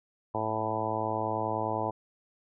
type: harmonic tone with a mistuned harmonic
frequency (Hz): 109.8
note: A2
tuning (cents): -3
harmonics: 1 / 2 / 3 / 4 / 5 / 6 / 7 / 8 / 9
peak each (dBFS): -38 / -41 / -38 / -38 / -37 / -36 / -36 / -35 / -36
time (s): 0.34-1.91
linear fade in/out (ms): 10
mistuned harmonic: 1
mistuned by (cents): -24
effects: none